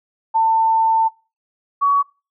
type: tone pair in turn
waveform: sine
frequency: 895 / 1127.6 Hz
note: A5 / C#6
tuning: +29 / +29 cents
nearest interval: major third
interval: 400 cents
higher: second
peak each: -12 dBFS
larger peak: neither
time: 0.34-1.09 / 1.81-2.03 s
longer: first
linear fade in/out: 20 ms
effects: noise-tail reverb RT60 0.3 s tail -20 dB re dry